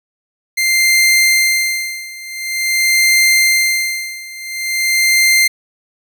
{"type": "tone with tremolo", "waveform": "sawtooth", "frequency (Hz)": 2093, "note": "C7", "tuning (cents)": 0, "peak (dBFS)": -5, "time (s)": [0.57, 5.48], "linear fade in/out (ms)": 10, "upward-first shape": "sine", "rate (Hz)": 0.47, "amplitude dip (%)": 90, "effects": []}